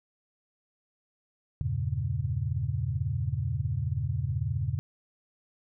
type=chord; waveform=sine; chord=E diminished seventh; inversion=none; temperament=equal; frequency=82.41 / 98 / 116.54 / 138.59 Hz; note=E2 / G2 / Bb2 / Db3; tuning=0 / 0 / 0 / 0 cents; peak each=-34 / -33 / -32 / -32 dBFS; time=1.61-4.79 s; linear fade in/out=0 ms; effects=none